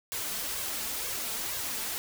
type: noise with flanger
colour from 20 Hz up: white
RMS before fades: -34 dBFS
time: 0.12-1.98 s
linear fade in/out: 0 ms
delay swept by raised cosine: 1.8 to 4.6 ms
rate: 2.1 Hz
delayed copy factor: +0.6
effects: none